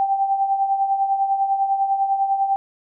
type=tone with tremolo; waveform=sine; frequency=784 Hz; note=G5; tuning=in tune; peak=-14 dBFS; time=0-2.56 s; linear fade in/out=0 ms; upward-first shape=triangle; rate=10 Hz; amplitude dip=65%; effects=none